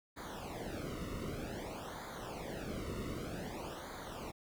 brown noise with flanger, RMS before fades -43 dBFS, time 0.16-4.32 s, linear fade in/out 20 ms, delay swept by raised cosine 0.36 to 1.25 ms, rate 0.53 Hz, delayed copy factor -0.95, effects none

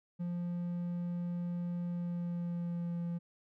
triangle tone with pitch glide, 174.61 to 171.51 Hz, F3 to F3, 0 to -31 cents, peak -32 dBFS, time 0.19-3.19 s, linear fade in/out 20 ms, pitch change -31 cents, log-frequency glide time 1.85-3.01 s, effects none

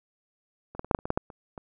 clicks, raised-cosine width 1 ms, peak -29 / -17 / -27 / -9 / -6 / -30 / -19 / -10 / -10 / -30 / -25 dBFS, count 11, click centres 0.75 / 0.794 / 0.846 / 0.912 / 0.948 / 0.989 / 1.055 / 1.104 / 1.175 / 1.302 / 1.578 s, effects none

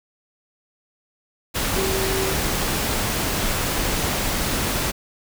sine tone in noise, 383.9 Hz, G4, 36 cents flat, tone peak -24 dBFS, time 1.75-2.34 s, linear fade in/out 20 ms, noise pink, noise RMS -23 dBFS, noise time 1.54-4.92 s, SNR -4 dB, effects none

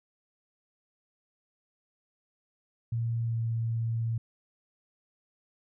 sine tone with pitch glide, 115.9 to 114.5 Hz, A#2 to A#2, -10 to -31 cents, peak -27 dBFS, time 2.92-4.18 s, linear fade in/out 5 ms, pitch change -21 cents, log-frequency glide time 3.23-3.37 s, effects none

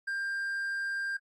triangle tone, 1593 Hz, G6, 27 cents sharp, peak -29 dBFS, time 0.07-1.17 s, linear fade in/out 10 ms, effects AAC 32 kbps

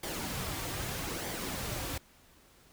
pink noise with flanger, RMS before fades -37 dBFS, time 0.03-1.98 s, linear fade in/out 5 ms, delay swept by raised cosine 0.74 to 4.84 ms, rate 0.8 Hz, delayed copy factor -0.5, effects pink hiss -61 dBFS RMS until 2.72 s

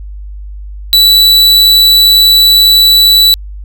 45% pulse tone, 3951 Hz, B7, in tune, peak -3 dBFS, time 0.93-3.34 s, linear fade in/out 0 ms, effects added 50 Hz sine -22 dBFS peak until 3.64 s

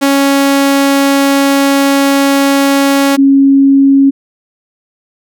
sawtooth / sine tone pair in turn, 277.2 / 274.5 Hz, C#4 / C#4, 0 / -17 cents, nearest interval unison, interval 17 cents, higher first, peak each -3 dBFS, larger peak neither, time 0.01-3.17 / 3.17-4.11 s, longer first, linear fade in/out 20 ms, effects none

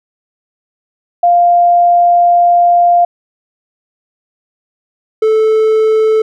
sine / triangle tone pair in turn, 698.5 / 437.5 Hz, F5 / A4, 0 / -10 cents, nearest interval minor sixth, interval 810 cents, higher first, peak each -5 dBFS, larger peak neither, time 1.23-3.05 / 5.22-6.22 s, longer first, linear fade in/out 5 ms, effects none

